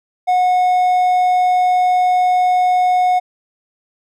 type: tone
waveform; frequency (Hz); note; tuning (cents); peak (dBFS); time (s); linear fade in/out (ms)
triangle; 729; F#5; -26; -9; 0.27-3.2; 20
effects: none